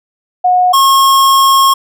sine / square tone pair in turn, 727 / 1083.9 Hz, F#5 / C#6, -31 / -39 cents, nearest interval perfect fifth, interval 692 cents, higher second, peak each -6 dBFS, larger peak neither, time 0.44-0.73 / 0.73-1.74 s, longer second, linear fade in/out 10 ms, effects none

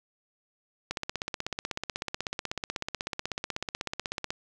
click train, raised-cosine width 0.2 ms, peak -14 dBFS, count 56, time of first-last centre 0.91-4.305 s, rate 16.2 Hz, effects none

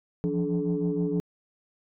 sine tone cluster, 169.4 / 175.8 / 289.1 / 428.2 Hz, E3 / F3 / D4 / A4, +48 / +12 / -27 / -47 cents, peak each -29 dBFS, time 0.24-1.2 s, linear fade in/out 0 ms, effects tanh soft clip ceiling -17 dBFS

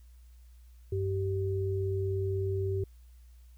sine tone pair together, 96.2 / 387.1 Hz, G2 / G4, -32 / -22 cents, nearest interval 2 octaves, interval 2410 cents, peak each -30 / -32 dBFS, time 0.92-2.84 s, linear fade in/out 5 ms, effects added 60 Hz sine -51 dBFS peak until 3.57 s + white hiss -70 dBFS RMS until 3.57 s

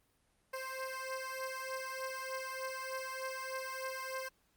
15% pulse beating tone pair, 523.3 / 526.6 Hz, C5 / C5, 0 / +11 cents, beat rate 3.3 Hz, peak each -35 / -37 dBFS, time 0.53-4.29 s, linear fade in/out 10 ms, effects pink hiss -74 dBFS RMS until 4.56 s + Opus 32 kbps

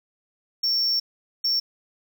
sine tone bursts at uneven times, 5460 Hz, F8, 40 cents flat, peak -17 dBFS, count 2, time 0.63-1 / 1.44-1.6 s, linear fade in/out 10 ms, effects tanh soft clip ceiling -19 dBFS + 8-bit

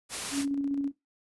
white noise, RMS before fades -34 dBFS, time 0.09-0.46 s, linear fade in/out 50 ms
sine tone with tremolo, 280 Hz, C#4, 18 cents sharp, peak -25 dBFS, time 0.31-0.92 s, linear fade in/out 50 ms, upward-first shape square, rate 15 Hz, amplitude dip 30%
effects noise-tail reverb RT60 0.2 s tail -17 dB re dry + resampled to 24000 Hz

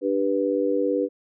harmonic tone, 98 Hz, G2, in tune, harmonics 3 / 4 / 5, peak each -25 / -26 / -23 dBFS, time 0.01-1.09 s, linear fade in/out 50 ms, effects none

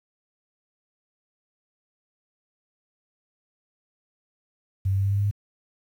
sine tone with pitch steps, 96 / 97 / 98.02 / 99.04 / 100.08 / 101.12 / 102.18 Hz, G2 / G2 / G2 / G2 / G2 / G#2 / G#2, -36 / -18 / 0 / +18 / +36 / -46 / -28 cents, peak -20 dBFS, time 4.85-5.312 s, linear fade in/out 10 ms, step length 66 ms, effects 9-bit

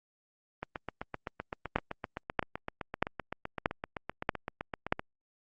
two click trains, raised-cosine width 0.5 ms, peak -20 / -10 dBFS, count 35 / 6, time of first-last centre 0.63-4.995 / 1.76-4.925 s, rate 7.79 / 1.58 Hz, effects Opus 32 kbps

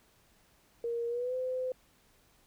sine tone with pitch glide, 468.9 to 511.3 Hz, A#4 to C5, +10 to -40 cents, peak -31 dBFS, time 0.84-1.72 s, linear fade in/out 2 ms, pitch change +150 cents, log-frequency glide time 1.08-1.35 s, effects pink hiss -66 dBFS RMS until 2.46 s

